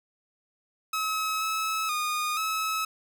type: tone with pitch steps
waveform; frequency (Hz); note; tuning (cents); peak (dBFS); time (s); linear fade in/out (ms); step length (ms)
sawtooth; 1284 / 1296 / 1226 / 1292; E6 / E6 / D#6 / E6; -46 / -30 / -26 / -35; -23; 0.93-2.85; 5; 480
effects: none